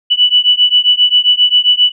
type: beating tone pair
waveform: sine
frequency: 2960 / 2967.5 Hz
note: F#7 / F#7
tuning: 0 / +4 cents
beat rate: 7.5 Hz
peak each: -10 dBFS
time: 0.1-1.92 s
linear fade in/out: 20 ms
effects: none